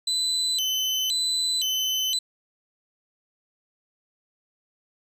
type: tone with vibrato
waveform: 35% pulse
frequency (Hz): 3490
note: A7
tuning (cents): -15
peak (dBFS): -21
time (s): 0.07-2.19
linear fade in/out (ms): 5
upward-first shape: square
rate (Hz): 0.97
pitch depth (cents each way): 240
effects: resampled to 32000 Hz + 10-bit